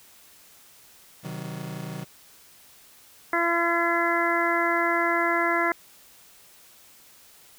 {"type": "chord", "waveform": "40% pulse", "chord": "C diminished", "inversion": "none", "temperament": "just", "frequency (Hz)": [130.81, 156.98, 188.37], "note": ["C3", "Eb3", "Gb3"], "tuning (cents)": [0, 16, 31], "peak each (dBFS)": [-38, -35, -37], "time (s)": [1.23, 2.05], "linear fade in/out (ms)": 20}
{"type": "harmonic tone", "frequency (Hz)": 340, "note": "F4", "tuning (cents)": -46, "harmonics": [1, 2, 3, 4, 5, 6], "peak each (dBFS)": [-28, -28, -28, -28, -28, -28], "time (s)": [3.33, 5.72], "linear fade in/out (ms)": 2}
{"effects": ["white hiss -53 dBFS RMS until 7.58 s"]}